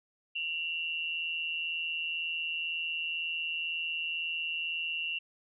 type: tone pair together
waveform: sine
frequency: 2728 / 2890 Hz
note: F7 / F#7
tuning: -41 / -41 cents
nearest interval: minor second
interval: 100 cents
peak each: -33 / -37 dBFS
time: 0.35-5.19 s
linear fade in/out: 10 ms
effects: none